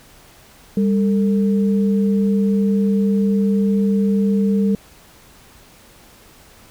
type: tone pair together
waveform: sine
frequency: 199.14 / 449 Hz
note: G3 / A4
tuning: +28 / +35 cents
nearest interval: octave + major second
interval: 1407 cents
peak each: -14 / -23 dBFS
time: 0.77-4.75 s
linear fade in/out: 2 ms
effects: pink hiss -47 dBFS RMS until 6.7 s